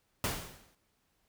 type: noise with exponential decay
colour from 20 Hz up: pink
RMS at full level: -30 dBFS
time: 0.24-0.75 s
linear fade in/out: 2 ms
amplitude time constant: 110 ms
effects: pink hiss -75 dBFS RMS until 1.28 s